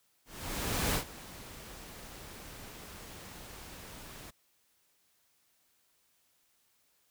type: noise with ADSR envelope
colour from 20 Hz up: pink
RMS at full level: -30 dBFS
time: 0.25-4.31 s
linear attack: 700 ms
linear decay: 88 ms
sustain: -18 dB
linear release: 14 ms
effects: white hiss -72 dBFS RMS until 7.1 s